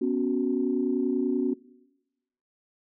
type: chord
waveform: sine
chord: B suspended second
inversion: none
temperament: equal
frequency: 246.9 / 277.2 / 370 Hz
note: B3 / C#4 / F#4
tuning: 0 / 0 / 0 cents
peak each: -27 dBFS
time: 0.01-1.54 s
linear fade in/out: 10 ms
effects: noise-tail reverb RT60 1.0 s tail -21 dB re dry + tanh soft clip ceiling -13 dBFS